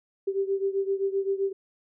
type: beating tone pair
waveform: sine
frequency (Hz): 389.1 / 396.8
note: G4 / G4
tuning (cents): -13 / +21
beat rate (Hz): 7.7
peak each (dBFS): -26 / -29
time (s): 0.27-1.53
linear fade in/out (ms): 10
effects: none